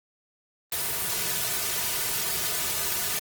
white noise with comb filter, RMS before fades -28 dBFS, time 0.72-3.19 s, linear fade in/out 2 ms, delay 3.7 ms, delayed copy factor -0.95, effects Opus 24 kbps

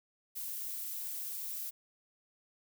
violet noise, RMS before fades -40 dBFS, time 0.35-1.71 s, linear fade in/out 20 ms, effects none

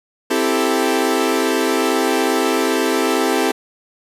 sawtooth chord, A minor seventh, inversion first, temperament equal, 261.6 / 329.6 / 392 / 440 Hz, C4 / E4 / G4 / A4, 0 / 0 / 0 / 0 cents, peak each -17 dBFS, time 0.3-3.52 s, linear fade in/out 10 ms, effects resampled to 32000 Hz + 8-bit

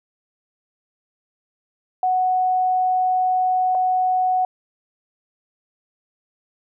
sine tone pair in turn, 740 / 740 Hz, F#5 / F#5, 0 / 0 cents, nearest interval unison, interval 0 cents, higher neither, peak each -16 dBFS, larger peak neither, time 2.03-3.75 / 3.75-4.45 s, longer first, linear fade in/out 2 ms, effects none

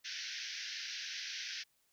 white band-pass noise, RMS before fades -43 dBFS, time 0.04-1.64 s, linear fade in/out 20 ms, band 1500 to 6000 Hz, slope 96 dB/octave, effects white hiss -75 dBFS RMS until 1.92 s

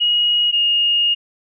sine tone pair in turn, 2890 / 2850 Hz, F#7 / F7, -41 / +34 cents, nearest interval unison, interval 25 cents, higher first, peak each -13 dBFS, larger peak neither, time 0-0.52 / 0.52-1.15 s, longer second, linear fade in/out 20 ms, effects none

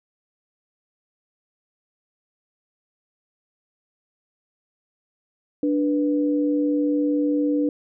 sine tone pair together, 293.7 / 491 Hz, D4 / B4, 0 / -10 cents, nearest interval major sixth, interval 890 cents, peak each -19 / -26 dBFS, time 5.63-7.69 s, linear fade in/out 2 ms, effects none

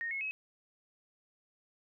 sine tone with pitch steps, 1853 / 2178 / 2561 Hz, A#6 / C#7 / D#7, -11 / -31 / +49 cents, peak -34 dBFS, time 0.01-0.31 s, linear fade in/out 0 ms, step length 100 ms, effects none

